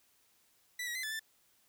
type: tone with pitch steps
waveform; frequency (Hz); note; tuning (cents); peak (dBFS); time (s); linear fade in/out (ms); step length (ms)
sawtooth; 1973 / 1911 / 2043 / 1740 / 1770; B6 / A#6 / C7 / A6 / A6; -2 / +43 / -42 / -20 / +10; -33; 0.79-1.195; 5; 81
effects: white hiss -70 dBFS RMS until 1.68 s